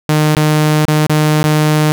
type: tone with dropouts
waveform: sawtooth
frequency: 152.8 Hz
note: D#3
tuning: 31 cents flat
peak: -5 dBFS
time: 0.09-1.92 s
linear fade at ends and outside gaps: 0 ms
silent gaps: 0.35-0.368 / 0.852-0.881 / 1.067-1.096 / 1.43-1.441 s
effects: none